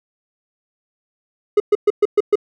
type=tone bursts; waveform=triangle; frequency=415.3 Hz; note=G#4; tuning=in tune; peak=-7 dBFS; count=6; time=1.57-2.356 s; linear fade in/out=5 ms; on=31 ms; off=120 ms; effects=none